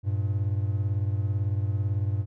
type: beating tone pair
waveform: triangle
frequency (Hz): 98 / 116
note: G2 / A#2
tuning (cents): 0 / -8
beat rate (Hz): 18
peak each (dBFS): -23 / -28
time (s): 0.03-2.26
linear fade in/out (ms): 50
effects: none